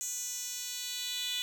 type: tone with high-pass filter sweep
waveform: 10% pulse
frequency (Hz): 493.9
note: B4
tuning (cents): 0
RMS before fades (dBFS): -37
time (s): 0.01-1.42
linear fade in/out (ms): 0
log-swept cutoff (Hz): 6500 to 3500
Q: 4
effects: 10-bit